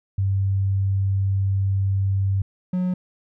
sine / triangle tone pair in turn, 97.4 / 181.96 Hz, G2 / F#3, -11 / -29 cents, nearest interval major seventh, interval 1082 cents, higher second, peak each -18 dBFS, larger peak neither, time 0.18-2.42 / 2.73-2.94 s, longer first, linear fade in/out 5 ms, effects none

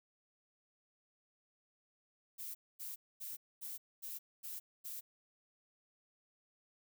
violet noise bursts, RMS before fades -45 dBFS, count 7, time 2.38-5.01 s, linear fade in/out 20 ms, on 170 ms, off 240 ms, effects none

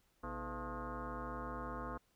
sine tone with frequency modulation, 505 Hz, B4, 39 cents sharp, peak -40 dBFS, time 0.23-1.98 s, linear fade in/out 10 ms, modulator 187 Hz, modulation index 4.5, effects pink hiss -75 dBFS RMS until 2.15 s

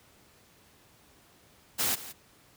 white noise with echo, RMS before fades -28 dBFS, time 1.78-1.96 s, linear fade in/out 20 ms, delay 170 ms, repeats 1, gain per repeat -15 dB, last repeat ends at 2.13 s, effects pink hiss -60 dBFS RMS until 2.56 s + high-pass 60 Hz 12 dB/octave

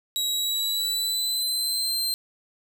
sawtooth tone with pitch glide, 3859 to 4136 Hz, B7 to C8, -41 to -21 cents, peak -21 dBFS, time 0.16-2.14 s, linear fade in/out 0 ms, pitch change +120 cents, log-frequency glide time 0.32-1.94 s, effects none

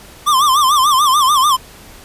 square tone with vibrato, 1117 Hz, C#6, 13 cents sharp, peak -10 dBFS, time 0.26-1.57 s, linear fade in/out 20 ms, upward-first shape sine, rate 6.8 Hz, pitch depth 150 cents each way, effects pink hiss -39 dBFS RMS until 2.04 s + resampled to 32000 Hz

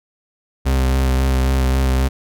40% pulse tone with vibrato, 65.41 Hz, C2, in tune, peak -13 dBFS, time 0.65-2.09 s, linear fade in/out 20 ms, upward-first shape sine, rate 3.7 Hz, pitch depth 23 cents each way, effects none

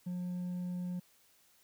sine tone with hard clipping, 179.1 Hz, F3, 44 cents sharp, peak -36 dBFS, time 0.06-1 s, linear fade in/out 10 ms, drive 2 dB, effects white hiss -67 dBFS RMS until 1.63 s

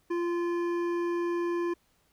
sine tone with hard clipping, 345.5 Hz, F4, 19 cents flat, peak -29 dBFS, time 0.1-1.74 s, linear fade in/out 10 ms, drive 11 dB, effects pink hiss -69 dBFS RMS until 2.12 s

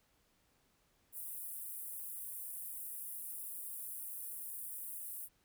pink high-pass noise, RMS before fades -45 dBFS, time 1.12-5.29 s, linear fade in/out 50 ms, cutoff 9500 Hz, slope 48 dB/octave, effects pink hiss -74 dBFS RMS until 5.44 s

